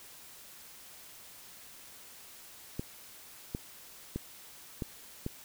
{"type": "clicks", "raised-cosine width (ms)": 3, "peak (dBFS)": -21, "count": 5, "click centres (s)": [2.795, 3.549, 4.16, 4.822, 5.264], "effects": ["white hiss -52 dBFS RMS until 5.44 s"]}